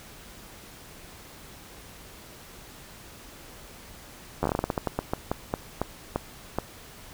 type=slowing click train; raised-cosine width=1 ms; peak=-11 dBFS; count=19; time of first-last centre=4.43-6.586 s; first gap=11 ms; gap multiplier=1.24; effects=pink hiss -47 dBFS RMS until 7.13 s